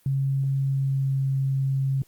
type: tone with pitch glide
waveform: sine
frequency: 136.3 to 135.2 Hz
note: C#3 to C#3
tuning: -29 to -43 cents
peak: -21 dBFS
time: 0.06-2.02 s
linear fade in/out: 2 ms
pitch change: -14 cents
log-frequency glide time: 0.62-1.27 s
effects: white hiss -61 dBFS RMS until 2.07 s + Opus 32 kbps